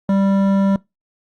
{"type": "tone with hard clipping", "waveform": "sine", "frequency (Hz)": 196, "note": "G3", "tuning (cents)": 0, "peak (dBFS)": -15, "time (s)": [0.09, 0.76], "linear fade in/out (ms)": 2, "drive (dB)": 12, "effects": ["noise-tail reverb RT60 0.2 s tail -23 dB re dry", "Opus 48 kbps"]}